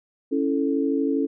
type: chord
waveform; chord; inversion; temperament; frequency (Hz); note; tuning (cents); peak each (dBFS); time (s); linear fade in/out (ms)
sine; A major; first; equal; 277.2 / 329.6 / 440; C#4 / E4 / A4; 0 / 0 / 0; -22 / -27 / -26; 0.31-1.27; 20
effects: none